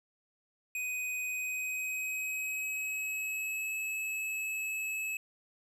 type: tone with pitch glide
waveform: square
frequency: 2500 to 2588 Hz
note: D#7 to E7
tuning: +8 to -32 cents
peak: -34 dBFS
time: 0.75-5.17 s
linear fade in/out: 2 ms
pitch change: +60 cents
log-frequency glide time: 1.24-3.76 s
effects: none